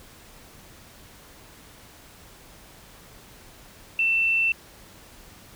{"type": "tone", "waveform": "sine", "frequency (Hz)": 2680, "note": "E7", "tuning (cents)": 28, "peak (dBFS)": -19, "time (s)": [3.99, 4.52], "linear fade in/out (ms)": 2, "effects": ["pink hiss -49 dBFS RMS until 5.55 s"]}